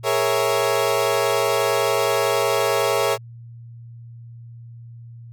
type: chord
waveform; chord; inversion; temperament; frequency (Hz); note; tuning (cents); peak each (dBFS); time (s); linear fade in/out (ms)
30% pulse; A# half-diminished seventh; third; equal; 415.3 / 466.2 / 554.4 / 659.3; G#4 / A#4 / C#5 / E5; 0 / 0 / 0 / 0; -21 / -21 / -20 / -22; 0.03-3.18; 50
effects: added 117 Hz sine -37 dBFS peak until 5.32 s